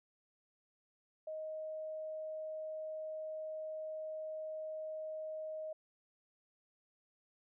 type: tone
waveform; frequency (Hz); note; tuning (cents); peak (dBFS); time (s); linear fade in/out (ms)
sine; 626; D#5; +10; -40; 1.27-5.73; 5
effects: none